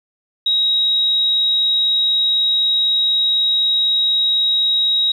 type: tone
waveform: sine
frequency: 3809 Hz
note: A#7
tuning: 37 cents sharp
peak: -13 dBFS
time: 0.46-5.12 s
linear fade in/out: 5 ms
effects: 8-bit